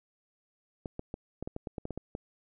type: clicks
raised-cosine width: 2 ms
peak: -23 dBFS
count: 12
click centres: 0.858 / 0.994 / 1.141 / 1.426 / 1.475 / 1.564 / 1.672 / 1.782 / 1.854 / 1.907 / 1.976 / 2.151 s
effects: none